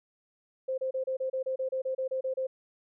sine tone bursts, 523.3 Hz, C5, in tune, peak -28 dBFS, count 14, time 0.68-2.47 s, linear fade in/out 10 ms, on 100 ms, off 30 ms, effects none

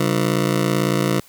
20% pulse ring-modulated tone, 163.3 Hz, E3, 16 cents flat, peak -9 dBFS, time 0-1.2 s, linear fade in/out 2 ms, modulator 29 Hz, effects white hiss -49 dBFS RMS until 1.28 s

